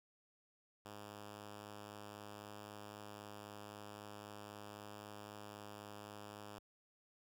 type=tone; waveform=5% pulse; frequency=103.83 Hz; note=G#2; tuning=in tune; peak=-39 dBFS; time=0.85-6.59 s; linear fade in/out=5 ms; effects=none